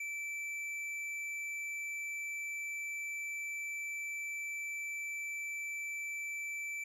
sine tone with hard clipping, 2325 Hz, D7, 18 cents flat, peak -39 dBFS, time 0-6.84 s, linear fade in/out 5 ms, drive 7 dB, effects none

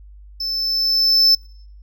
triangle tone with level ramp, 5274 Hz, E8, in tune, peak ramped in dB -21 to -8 dBFS, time 0.4-1.35 s, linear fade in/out 5 ms, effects noise-tail reverb RT60 0.7 s tail -26 dB re dry + added 50 Hz sine -39 dBFS peak until 1.82 s

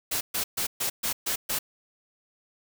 white noise bursts, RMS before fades -28 dBFS, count 7, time 0.11-1.59 s, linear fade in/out 10 ms, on 100 ms, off 130 ms, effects none

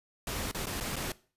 pink noise with dropouts, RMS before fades -35 dBFS, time 0.27-1.12 s, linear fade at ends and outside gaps 2 ms, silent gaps 0.514-0.546 / 0.658-0.668 / 0.802-0.808 / 0.958-0.964 s, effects noise-tail reverb RT60 0.4 s tail -20 dB re dry + resampled to 32000 Hz

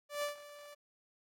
sawtooth tone with ADSR envelope, 584 Hz, D5, 10 cents flat, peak -29 dBFS, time 0.09-0.75 s, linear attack 140 ms, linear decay 120 ms, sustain -17 dB, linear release 15 ms, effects AAC 64 kbps

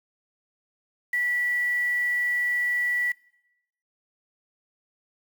sine tone with quantisation, 1954 Hz, B6, 19 cents flat, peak -22 dBFS, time 1.13-3.12 s, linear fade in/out 5 ms, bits 7, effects noise-tail reverb RT60 0.9 s tail -24 dB re dry

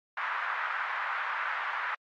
white band-pass noise, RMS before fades -33 dBFS, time 0.17-1.95 s, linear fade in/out 5 ms, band 1000 to 1700 Hz, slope 24 dB/octave, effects AAC 64 kbps

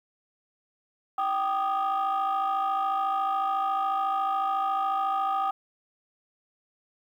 sine tone cluster, 780 / 1187 / 1241 Hz, G5 / D6 / D#6, -9 / +18 / -5 cents, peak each -25 / -32 / -27 dBFS, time 1.18-5.51 s, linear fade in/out 5 ms, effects tanh soft clip ceiling -20 dBFS + 10-bit

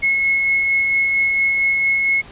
sine tone with tremolo, 2178 Hz, C#7, 31 cents flat, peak -13 dBFS, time 0.02-2.22 s, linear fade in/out 20 ms, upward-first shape sine, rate 4.4 Hz, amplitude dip 25%, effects pink hiss -41 dBFS RMS until 2.31 s + resampled to 8000 Hz

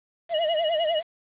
triangle tone with vibrato, 645 Hz, E5, 38 cents flat, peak -20 dBFS, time 0.29-1.03 s, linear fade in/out 50 ms, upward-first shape sine, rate 9.9 Hz, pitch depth 110 cents each way
sine tone with tremolo, 2901 Hz, F#7, 35 cents flat, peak -26 dBFS, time 0.34-1.02 s, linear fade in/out 5 ms, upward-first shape sine, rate 13 Hz, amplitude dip 100%
effects resampled to 8000 Hz + 8-bit

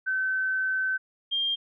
sine tone pair in turn, 1531 / 3201 Hz, G6 / G7, -41 / +36 cents, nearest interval octave + minor second, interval 1277 cents, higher second, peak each -24 dBFS, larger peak neither, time 0.06-0.98 / 1.31-1.56 s, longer first, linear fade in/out 20 ms, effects none

